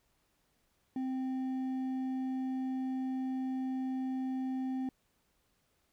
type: tone with hard clipping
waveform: triangle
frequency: 260.6 Hz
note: C4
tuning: 7 cents flat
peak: -34 dBFS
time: 0.96-4.89 s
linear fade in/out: 2 ms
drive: 8 dB
effects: pink hiss -75 dBFS RMS until 5.92 s